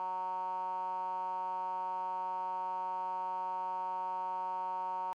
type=tone with band-pass filter; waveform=10% pulse; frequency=185 Hz; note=F#3; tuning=in tune; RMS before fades=-37 dBFS; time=0-5.13 s; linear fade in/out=0 ms; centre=930 Hz; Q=8.4; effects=AAC 64 kbps

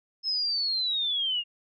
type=linear sweep; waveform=sine; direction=down; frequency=5230 to 2794 Hz; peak=-25 dBFS; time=0.23-1.44 s; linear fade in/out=50 ms; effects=none

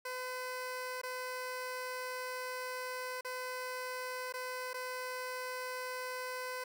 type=tone with dropouts; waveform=15% pulse; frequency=507 Hz; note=B4; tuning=45 cents sharp; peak=-32 dBFS; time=0.05-6.64 s; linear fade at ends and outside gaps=5 ms; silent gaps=1.016-1.033 / 3.21-3.247 / 4.325-4.338 / 4.733-4.741 s; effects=none

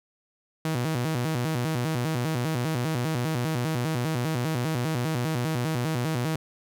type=tone with vibrato; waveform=sawtooth; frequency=139.3 Hz; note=C#3; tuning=9 cents sharp; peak=-21 dBFS; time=0.65-6.36 s; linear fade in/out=2 ms; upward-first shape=square; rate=5 Hz; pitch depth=230 cents each way; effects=none

